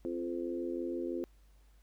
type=harmonic tone with a mistuned harmonic; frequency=86.1 Hz; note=F2; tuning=24 cents flat; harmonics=3 / 4 / 5 / 6; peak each=-40 / -36 / -44 / -43 dBFS; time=0.05-1.24 s; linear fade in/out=0 ms; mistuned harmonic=3; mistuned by=+19 cents; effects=added 50 Hz sine -59 dBFS peak until 1.82 s + pink hiss -72 dBFS RMS until 1.82 s